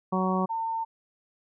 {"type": "harmonic tone", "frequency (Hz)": 186.7, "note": "F#3", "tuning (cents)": 16, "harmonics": [1, 2, 3, 4, 5, 6], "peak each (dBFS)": [-26, -32, -34, -33, -32, -31], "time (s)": [0.12, 0.46], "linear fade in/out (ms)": 10}
{"type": "tone", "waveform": "sine", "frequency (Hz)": 904, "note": "A5", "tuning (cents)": 47, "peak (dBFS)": -27, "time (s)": [0.49, 0.85], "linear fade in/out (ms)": 20}
{"effects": []}